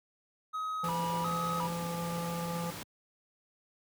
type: tone with vibrato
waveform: triangle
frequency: 1108.7 Hz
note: C#6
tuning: in tune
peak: -31 dBFS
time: 0.53-1.68 s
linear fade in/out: 20 ms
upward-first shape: square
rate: 1.4 Hz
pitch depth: 230 cents each way
type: harmonic tone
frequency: 170 Hz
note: F3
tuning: 46 cents flat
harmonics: 1 / 3 / 5 / 7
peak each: -35 / -40 / -42 / -43 dBFS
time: 0.83-2.71 s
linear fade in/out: 10 ms
type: noise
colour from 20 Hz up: pink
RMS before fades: -42 dBFS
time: 0.84-2.83 s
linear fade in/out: 0 ms
effects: high-pass 100 Hz 12 dB/octave